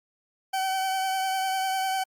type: tone with vibrato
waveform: 40% pulse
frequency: 763 Hz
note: G5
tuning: 47 cents flat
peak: -24 dBFS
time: 0.53-2.04 s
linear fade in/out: 10 ms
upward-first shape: triangle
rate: 10 Hz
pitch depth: 24 cents each way
effects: Opus 48 kbps